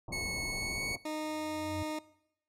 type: low-pass noise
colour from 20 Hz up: pink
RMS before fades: -42 dBFS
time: 0.08-0.97 s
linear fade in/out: 2 ms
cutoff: 1100 Hz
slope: 96 dB/octave
type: tone with pitch glide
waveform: sawtooth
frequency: 2200 to 2222 Hz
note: C#7 to C#7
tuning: -14 to +4 cents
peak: -31 dBFS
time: 0.12-0.96 s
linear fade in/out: 10 ms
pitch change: +18 cents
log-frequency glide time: 0.48-0.82 s
type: tone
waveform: 20% pulse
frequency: 308.2 Hz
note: D#4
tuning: 16 cents flat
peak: -30 dBFS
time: 1.05-1.99 s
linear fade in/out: 5 ms
type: tone with exponential growth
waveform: sine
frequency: 92.7 Hz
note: F#2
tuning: 4 cents sharp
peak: -35 dBFS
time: 1.14-1.83 s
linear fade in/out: 5 ms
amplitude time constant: 150 ms
effects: noise-tail reverb RT60 0.8 s tail -20 dB re dry + low-pass 12000 Hz 12 dB/octave